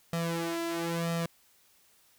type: tone with flanger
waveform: sawtooth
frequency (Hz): 167.7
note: E3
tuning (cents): +30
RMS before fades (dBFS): -32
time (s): 0.13-1.26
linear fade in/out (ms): 2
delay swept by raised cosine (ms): 1.6 to 3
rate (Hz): 1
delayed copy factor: +0.95
effects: white hiss -64 dBFS RMS until 2.18 s